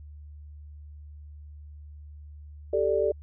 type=chord; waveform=sine; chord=G suspended second; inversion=none; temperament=equal; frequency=392 / 440 / 587.3 Hz; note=G4 / A4 / D5; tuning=0 / 0 / 0 cents; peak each=-27 / -26 / -26 dBFS; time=2.73-3.12 s; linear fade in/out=5 ms; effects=added 74 Hz sine -42 dBFS peak until 3.22 s